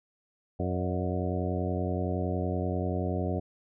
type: harmonic tone with a mistuned harmonic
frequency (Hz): 90.6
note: F#2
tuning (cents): -36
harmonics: 1 / 2 / 3 / 4 / 5 / 6 / 7 / 8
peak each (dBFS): -31 / -34 / -36 / -37 / -38 / -39 / -39 / -40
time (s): 0.59-3.4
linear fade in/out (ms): 10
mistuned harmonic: 6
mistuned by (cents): +65
effects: none